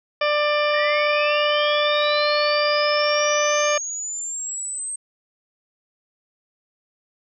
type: harmonic tone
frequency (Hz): 593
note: D5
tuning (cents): +17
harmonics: 1 / 2 / 3 / 4 / 5 / 6 / 8 / 9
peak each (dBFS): -20 / -24 / -28 / -26 / -31 / -34 / -36 / -37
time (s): 0.21-3.78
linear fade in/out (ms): 5
type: linear sweep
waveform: sine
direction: up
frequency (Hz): 1764 to 8372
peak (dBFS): -26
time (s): 0.71-4.96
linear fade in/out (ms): 5
effects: none